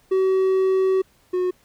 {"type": "tone pair in turn", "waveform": "triangle", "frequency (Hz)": [379.2, 363.9], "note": ["F#4", "F#4"], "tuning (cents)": [43, -29], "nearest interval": "minor second", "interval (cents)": 72, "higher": "first", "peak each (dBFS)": [-14, -17], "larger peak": "first", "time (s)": [[0.11, 1.02], [1.33, 1.51]], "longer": "first", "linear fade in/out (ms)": 10, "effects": ["pink hiss -59 dBFS RMS until 1.64 s"]}